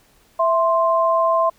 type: tone pair together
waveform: sine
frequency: 660 / 1047.7 Hz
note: E5 / C6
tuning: +2 / +2 cents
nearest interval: minor sixth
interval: 800 cents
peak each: -17 dBFS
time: 0.39-1.5 s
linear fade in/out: 10 ms
effects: pink hiss -56 dBFS RMS until 1.58 s